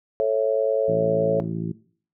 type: chord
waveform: sine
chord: A major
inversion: none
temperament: just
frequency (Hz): 440 / 550 / 660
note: A4 / C#5 / E5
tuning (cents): 0 / -14 / +2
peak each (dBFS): -23 / -21 / -26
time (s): 0.2-1.4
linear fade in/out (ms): 0
type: harmonic tone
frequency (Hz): 55.3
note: A1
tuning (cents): +9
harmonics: 2 / 3 / 4 / 5 / 6 / 7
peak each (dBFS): -34 / -28 / -35 / -40 / -34 / -38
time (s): 0.88-1.72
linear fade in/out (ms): 5
effects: noise-tail reverb RT60 0.5 s tail -19 dB re dry